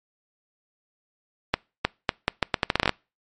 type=accelerating click train; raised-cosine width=0.3 ms; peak=-3 dBFS; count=14; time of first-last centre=1.54-2.893 s; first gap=310 ms; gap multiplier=0.78; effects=noise-tail reverb RT60 0.3 s tail -26 dB re dry + MP3 48 kbps